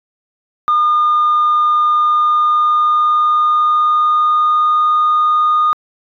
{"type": "tone with pitch glide", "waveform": "sine", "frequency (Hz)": [1215, 1227], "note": ["D#6", "D#6"], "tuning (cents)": [-42, -25], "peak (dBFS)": -8, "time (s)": [0.68, 5.73], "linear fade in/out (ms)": 0, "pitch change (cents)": 17, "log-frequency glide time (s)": [1.94, 4.8], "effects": ["tanh soft clip ceiling -7 dBFS"]}